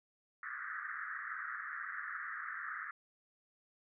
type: band-pass noise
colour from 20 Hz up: white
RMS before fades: -43 dBFS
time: 0.43-2.91 s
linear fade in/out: 2 ms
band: 1200 to 1900 Hz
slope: 96 dB/octave
effects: none